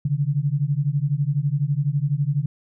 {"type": "beating tone pair", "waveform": "sine", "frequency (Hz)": [137.5, 149.5], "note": ["C#3", "D3"], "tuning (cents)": [-14, 31], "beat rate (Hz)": 12, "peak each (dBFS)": -22, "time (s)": [0.05, 2.46], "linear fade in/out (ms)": 5, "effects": []}